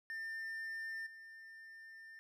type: tone with level steps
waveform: triangle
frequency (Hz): 1798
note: A6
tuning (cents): +37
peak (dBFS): -39 / -50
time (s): 0.1-2.19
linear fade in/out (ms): 0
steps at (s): 1.06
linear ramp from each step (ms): 10
effects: none